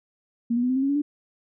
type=tone with pitch steps; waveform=sine; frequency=234.4 / 242 / 249.8 / 257.8 / 266.2 / 274.8 / 283.6 / 292.8 Hz; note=A#3 / B3 / B3 / C4 / C4 / C#4 / C#4 / D4; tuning=+10 / -35 / +20 / -26 / +30 / -15 / +40 / -5 cents; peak=-20 dBFS; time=0.5-1.02 s; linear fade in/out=10 ms; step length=65 ms; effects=none